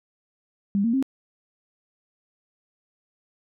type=tone with pitch steps; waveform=sine; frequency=200 / 231.1 / 267 Hz; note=G3 / A#3 / C4; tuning=+35 / -15 / +35 cents; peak=-19 dBFS; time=0.75-1.026 s; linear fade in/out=0 ms; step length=92 ms; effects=none